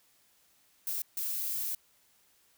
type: noise bursts at uneven times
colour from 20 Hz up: violet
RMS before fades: -34 dBFS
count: 2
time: 0.87-1.02 / 1.17-1.75 s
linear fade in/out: 2 ms
effects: white hiss -67 dBFS RMS until 2.57 s